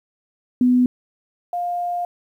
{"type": "tone pair in turn", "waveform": "sine", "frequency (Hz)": [249, 704.3], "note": ["B3", "F5"], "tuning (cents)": [14, 14], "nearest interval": "octave + tritone", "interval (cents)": 1800, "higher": "second", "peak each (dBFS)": [-12, -21], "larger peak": "first", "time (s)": [[0.61, 0.86], [1.53, 2.05]], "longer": "second", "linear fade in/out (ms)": 2, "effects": ["9-bit"]}